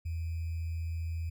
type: tone with sample-and-hold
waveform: sine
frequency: 82.41 Hz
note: E2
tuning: in tune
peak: -32 dBFS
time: 0.05-1.3 s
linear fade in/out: 10 ms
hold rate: 2450 Hz
effects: none